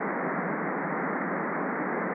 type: band-pass noise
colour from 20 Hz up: pink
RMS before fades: -30 dBFS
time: 0-2.14 s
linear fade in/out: 10 ms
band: 160 to 2100 Hz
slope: 96 dB/octave
effects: none